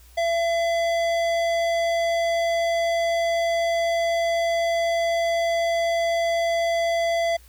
sine tone with tanh clipping, 674 Hz, E5, 38 cents sharp, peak -22 dBFS, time 0.17-7.37 s, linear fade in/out 10 ms, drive 17 dB, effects added 60 Hz sine -48 dBFS peak until 7.48 s + white hiss -55 dBFS RMS until 7.48 s

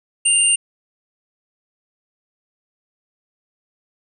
sine tone pair together, 2794 / 8870 Hz, F7 / C#9, 0 / 0 cents, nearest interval octave + minor sixth, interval 2000 cents, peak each -17 / -14 dBFS, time 0.25-0.56 s, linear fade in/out 10 ms, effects none

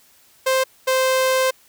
sawtooth tone pair in turn, 524 / 521 Hz, C5 / C5, +2 / -7 cents, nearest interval unison, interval 9 cents, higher first, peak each -12 dBFS, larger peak neither, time 0.46-0.64 / 0.87-1.51 s, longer second, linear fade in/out 10 ms, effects white hiss -54 dBFS RMS until 1.68 s

